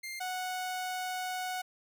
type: tone pair in turn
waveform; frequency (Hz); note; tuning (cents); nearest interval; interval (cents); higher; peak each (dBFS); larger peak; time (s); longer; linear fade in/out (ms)
sawtooth; 2106 / 737.5; C7 / F#5; +11 / -6; octave + tritone; 1817; first; -35 / -30; second; 0.03-0.2 / 0.2-1.62; second; 10
effects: none